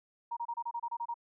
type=tone bursts; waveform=sine; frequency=940 Hz; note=A#5; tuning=14 cents sharp; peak=-33 dBFS; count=10; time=0.31-1.142 s; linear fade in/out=10 ms; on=58 ms; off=28 ms; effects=none